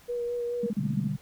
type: tone with vibrato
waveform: sine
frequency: 480 Hz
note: B4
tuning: 49 cents flat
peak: -28 dBFS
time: 0.08-0.71 s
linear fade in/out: 20 ms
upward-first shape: sine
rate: 4.7 Hz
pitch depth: 16 cents each way
type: tone bursts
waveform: sine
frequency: 209.7 Hz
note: G#3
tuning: 17 cents sharp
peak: -26 dBFS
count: 7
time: 0.63-1.073 s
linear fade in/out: 5 ms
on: 35 ms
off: 33 ms
type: chord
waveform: sine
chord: G major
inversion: first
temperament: equal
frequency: 123.47 / 146.83 / 196 Hz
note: B2 / D3 / G3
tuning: 0 / 0 / 0 cents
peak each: -35 / -30 / -32 dBFS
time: 0.77-1.17 s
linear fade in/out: 20 ms
effects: pink hiss -56 dBFS RMS until 1.21 s

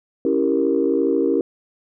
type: chord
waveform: sine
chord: C# diminished seventh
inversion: none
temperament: equal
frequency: 277.2 / 329.6 / 392 / 466.2 Hz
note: C#4 / E4 / G4 / Bb4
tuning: 0 / 0 / 0 / 0 cents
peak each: -21 dBFS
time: 0.25-1.41 s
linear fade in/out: 2 ms
effects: tanh soft clip ceiling -6 dBFS

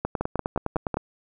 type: two click trains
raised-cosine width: 1 ms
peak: -12 / -11 dBFS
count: 5 / 10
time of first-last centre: 0.21-0.943 / 0.05-0.97 s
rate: 5.46 / 9.78 Hz
effects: none

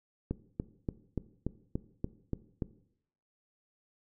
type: click train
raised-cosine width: 3 ms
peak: -19 dBFS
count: 9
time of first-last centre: 0.31-2.622 s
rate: 3.46 Hz
effects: noise-tail reverb RT60 0.7 s tail -17 dB re dry

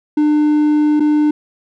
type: tone with dropouts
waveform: triangle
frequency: 300 Hz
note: D4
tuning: 37 cents sharp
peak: -8 dBFS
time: 0.17-1.31 s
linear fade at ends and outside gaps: 5 ms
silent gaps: 0.998-1.003 s
effects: none

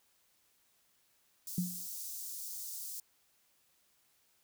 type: high-pass noise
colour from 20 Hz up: white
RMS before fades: -43 dBFS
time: 1.47-3 s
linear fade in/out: 2 ms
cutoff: 5200 Hz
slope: 24 dB/octave
type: tone with exponential decay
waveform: sine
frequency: 178.8 Hz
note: F3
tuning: 41 cents sharp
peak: -27 dBFS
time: 1.58-1.87 s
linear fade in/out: 2 ms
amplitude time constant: 63 ms
effects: white hiss -72 dBFS RMS until 4.43 s

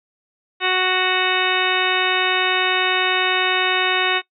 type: harmonic tone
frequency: 370 Hz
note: F#4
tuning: in tune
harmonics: 1 / 2 / 3 / 4 / 5 / 6 / 7 / 8 / 10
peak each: -25 / -25 / -25 / -25 / -25 / -25 / -25 / -25 / -25 dBFS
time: 0.6-4.22 s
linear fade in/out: 50 ms
effects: noise-tail reverb RT60 0.1 s tail -21 dB re dry

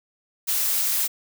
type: noise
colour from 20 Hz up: blue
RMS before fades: -23 dBFS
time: 0.47-1.08 s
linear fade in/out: 20 ms
effects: none

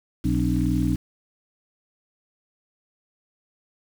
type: harmonic tone with a mistuned harmonic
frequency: 60.7 Hz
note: B1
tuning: 29 cents flat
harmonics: 1 / 2 / 3 / 4 / 5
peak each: -26 / -26 / -26 / -26 / -26 dBFS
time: 0.24-0.96 s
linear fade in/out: 10 ms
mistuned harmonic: 4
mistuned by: +130 cents
effects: 7-bit

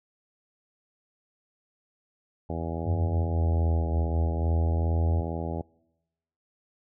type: harmonic tone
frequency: 82.41 Hz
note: E2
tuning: in tune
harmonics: 1 / 2 / 3 / 4 / 5 / 6 / 7 / 8 / 9 / 10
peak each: -33 / -36 / -38 / -39 / -40 / -41 / -41 / -42 / -43 / -43 dBFS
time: 2.49-5.62 s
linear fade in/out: 10 ms
type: exponential two-way sweep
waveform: sine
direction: down then up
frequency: 93 to 77.1 to 85 Hz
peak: -24 dBFS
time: 2.85-5.22 s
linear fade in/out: 20 ms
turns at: 3.98 s
effects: noise-tail reverb RT60 1.0 s tail -26 dB re dry

